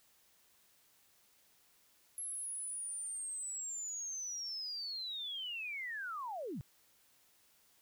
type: linear sweep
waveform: sine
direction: down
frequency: 11175 to 106 Hz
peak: -39 dBFS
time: 2.18-6.61 s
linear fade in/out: 0 ms
effects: white hiss -69 dBFS RMS until 7.81 s